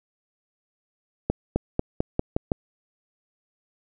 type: accelerating click train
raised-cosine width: 2 ms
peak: -8 dBFS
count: 7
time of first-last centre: 1.3-2.518 s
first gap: 260 ms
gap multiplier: 0.9
effects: none